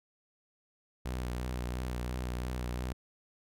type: tone with vibrato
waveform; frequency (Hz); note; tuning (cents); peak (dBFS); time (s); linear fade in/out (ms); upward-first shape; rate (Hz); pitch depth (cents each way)
sawtooth; 61.74; B1; 0; -30; 1.05-2.93; 10; sine; 2.9; 31
effects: none